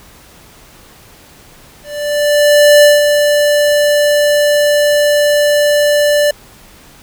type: tone with ADSR envelope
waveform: square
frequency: 587.3 Hz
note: D5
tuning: in tune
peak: -3 dBFS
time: 1.83-6.31 s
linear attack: 1000 ms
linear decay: 180 ms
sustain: -6 dB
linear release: 5 ms
effects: pink hiss -41 dBFS RMS until 7.02 s